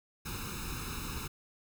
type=noise with comb filter; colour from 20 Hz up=pink; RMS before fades=-39 dBFS; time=0.25-1.28 s; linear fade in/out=10 ms; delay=0.77 ms; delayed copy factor=+0.95; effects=none